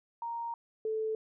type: tone pair in turn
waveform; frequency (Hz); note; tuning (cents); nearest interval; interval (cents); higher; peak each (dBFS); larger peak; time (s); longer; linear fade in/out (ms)
sine; 932.3 / 438.1; A#5 / A4; 0 / -7; octave + minor second; 1307; first; -34 / -30; second; 0.22-0.54 / 0.85-1.15; first; 2
effects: none